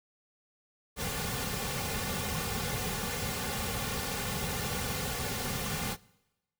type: noise with comb filter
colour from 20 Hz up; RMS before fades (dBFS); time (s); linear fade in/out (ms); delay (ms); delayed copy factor
pink; -34; 0.96-5.97; 50; 3.1; -0.8
effects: noise-tail reverb RT60 1.0 s tail -23 dB re dry